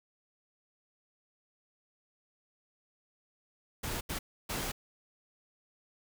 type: noise bursts at uneven times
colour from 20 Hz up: pink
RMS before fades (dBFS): -36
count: 3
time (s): 3.83-4.01 / 4.09-4.19 / 4.49-4.72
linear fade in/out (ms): 10
effects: none